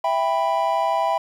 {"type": "chord", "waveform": "triangle", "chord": "E minor", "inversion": "none", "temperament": "just", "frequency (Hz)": [659.3, 791.1, 988.9], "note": ["E5", "G5", "B5"], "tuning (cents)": [0, 16, 2], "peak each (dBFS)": -21, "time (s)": [0.04, 1.18], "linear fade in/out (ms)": 5, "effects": ["9-bit"]}